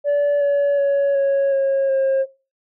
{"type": "tone with pitch steps", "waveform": "sine", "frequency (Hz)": [577, 568.7, 560.6, 552.5, 544.6, 536.8], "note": ["D5", "C#5", "C#5", "C#5", "C#5", "C5"], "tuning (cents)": [-31, 44, 19, -6, -31, 44], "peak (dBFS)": -12, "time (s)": [0.04, 2.26], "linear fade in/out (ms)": 50, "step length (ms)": 370, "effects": ["noise-tail reverb RT60 0.3 s tail -21 dB re dry", "tanh soft clip ceiling -14 dBFS"]}